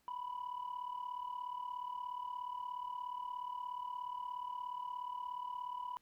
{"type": "tone with amplitude modulation", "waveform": "sine", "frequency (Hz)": 987.8, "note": "B5", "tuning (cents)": 0, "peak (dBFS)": -35, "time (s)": [0.08, 5.97], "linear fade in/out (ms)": 0, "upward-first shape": "sine", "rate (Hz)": 36.9, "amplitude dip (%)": 80, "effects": ["tanh soft clip ceiling -36 dBFS", "pink hiss -75 dBFS RMS until 6.01 s"]}